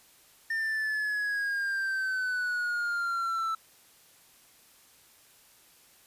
triangle exponential sweep, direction down, 1808 to 1318.5 Hz, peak -26 dBFS, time 0.5-3.55 s, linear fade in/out 5 ms, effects white hiss -59 dBFS RMS until 6.06 s + resampled to 32000 Hz

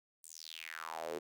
square tone with high-pass filter sweep, 40.3 Hz, E1, 38 cents flat, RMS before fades -45 dBFS, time 0.23-1.19 s, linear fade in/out 10 ms, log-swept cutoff 9100 to 370 Hz, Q 4.5, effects none

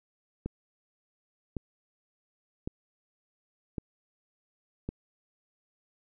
click train, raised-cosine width 3 ms, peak -20 dBFS, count 5, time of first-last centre 0.46-4.89 s, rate 0.903 Hz, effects none

